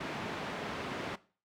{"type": "band-pass noise", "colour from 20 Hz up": "pink", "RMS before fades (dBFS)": -39, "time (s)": [0, 1.16], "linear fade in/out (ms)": 10, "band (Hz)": [160, 2700], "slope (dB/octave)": 12, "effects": ["noise-tail reverb RT60 0.4 s tail -19 dB re dry"]}